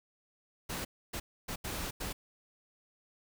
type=noise bursts at uneven times; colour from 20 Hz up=pink; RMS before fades=-38 dBFS; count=5; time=0.69-0.85 / 1.13-1.2 / 1.48-1.56 / 1.64-1.91 / 2-2.13 s; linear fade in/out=10 ms; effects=none